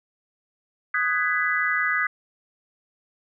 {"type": "chord", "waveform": "sine", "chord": "G# minor seventh", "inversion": "second", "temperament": "just", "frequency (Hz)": [1245.9, 1495.1, 1661.2, 1993.5], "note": ["D#6", "F#6", "G#6", "B6"], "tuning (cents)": [2, 18, 0, 16], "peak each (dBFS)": [-27, -27, -26, -25], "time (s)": [0.94, 2.07], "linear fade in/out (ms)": 5, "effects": []}